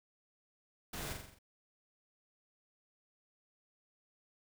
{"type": "noise with echo", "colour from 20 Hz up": "pink", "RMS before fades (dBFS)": -43, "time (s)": [0.93, 1.13], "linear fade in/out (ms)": 5, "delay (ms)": 43, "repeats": 6, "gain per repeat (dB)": -4, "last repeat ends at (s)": 1.388, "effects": []}